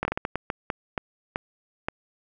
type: slowing click train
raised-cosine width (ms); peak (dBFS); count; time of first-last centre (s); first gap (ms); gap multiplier
0.5; -11; 12; 0.03-1.885; 21; 1.38
effects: none